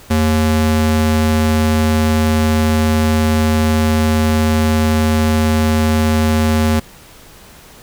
square ring-modulated tone, 156.3 Hz, D#3, 8 cents sharp, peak -9 dBFS, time 0.1-6.8 s, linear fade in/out 10 ms, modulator 71.6 Hz, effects pink hiss -41 dBFS RMS until 7.82 s

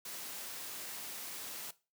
white noise, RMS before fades -44 dBFS, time 0.05-1.71 s, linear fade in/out 5 ms, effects noise-tail reverb RT60 0.3 s tail -18 dB re dry + high-pass 150 Hz 12 dB/octave

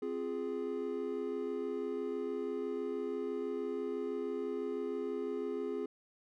triangle chord, F minor, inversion second, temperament equal, 261.6 / 349.2 / 415.3 Hz, C4 / F4 / Ab4, 0 / 0 / 0 cents, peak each -39 / -39 / -35 dBFS, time 0.02-5.86 s, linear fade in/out 5 ms, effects none

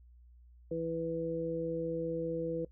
harmonic tone, 164.81 Hz, E3, in tune, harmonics 1 / 2 / 3, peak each -40 / -38 / -34 dBFS, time 0.71-2.65 s, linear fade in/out 5 ms, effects noise-tail reverb RT60 0.1 s tail -19 dB re dry + added 60 Hz sine -55 dBFS peak until 2.71 s

